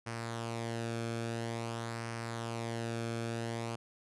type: tone with flanger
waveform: sawtooth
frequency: 115.5 Hz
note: A#2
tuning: 16 cents flat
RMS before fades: -38 dBFS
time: 0.06-3.76 s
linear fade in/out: 10 ms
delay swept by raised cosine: 0.27 to 1.04 ms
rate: 0.49 Hz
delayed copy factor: -0.5
effects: resampled to 24000 Hz